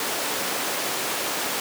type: high-pass noise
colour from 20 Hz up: pink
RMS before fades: -27 dBFS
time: 0-1.6 s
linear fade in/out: 2 ms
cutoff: 370 Hz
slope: 12 dB/octave
effects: none